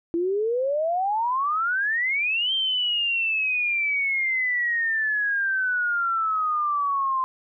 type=exponential two-way sweep; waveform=sine; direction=up then down; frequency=330 to 3171 to 1038 Hz; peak=-21 dBFS; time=0.14-7.24 s; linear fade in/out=0 ms; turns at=2.53 s; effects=none